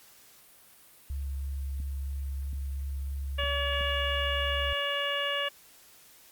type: tone with vibrato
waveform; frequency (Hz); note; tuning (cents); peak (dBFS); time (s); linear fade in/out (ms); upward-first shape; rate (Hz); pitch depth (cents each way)
sine; 69; C#2; -7; -31; 1.1-4.73; 0; sine; 3; 11
type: clicks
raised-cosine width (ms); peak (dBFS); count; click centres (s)
5; -33; 4; 1.801 / 2.531 / 3.436 / 3.81
type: harmonic tone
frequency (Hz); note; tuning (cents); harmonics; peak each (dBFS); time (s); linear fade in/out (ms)
569; C#5; +45; 1 / 2 / 3 / 4 / 5 / 6; -34 / -36 / -34 / -39 / -32 / -41; 3.38-5.49; 10
effects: white hiss -56 dBFS RMS until 6.31 s + Opus 48 kbps